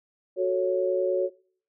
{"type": "chord", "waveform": "sine", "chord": "F# minor", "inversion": "none", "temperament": "equal", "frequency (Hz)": [370, 440, 554.4], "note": ["F#4", "A4", "C#5"], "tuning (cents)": [0, 0, 0], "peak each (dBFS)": [-25, -31, -25], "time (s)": [0.36, 1.3], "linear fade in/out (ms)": 50, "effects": ["noise-tail reverb RT60 0.5 s tail -22 dB re dry"]}